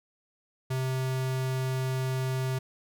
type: tone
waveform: square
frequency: 130.5 Hz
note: C3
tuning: 4 cents flat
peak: -28 dBFS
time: 0.7-2.59 s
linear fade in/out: 10 ms
effects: none